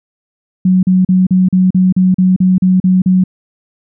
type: tone bursts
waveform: sine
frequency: 185 Hz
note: F#3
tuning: in tune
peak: -6 dBFS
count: 12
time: 0.65-3.239 s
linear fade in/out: 5 ms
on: 180 ms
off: 39 ms
effects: none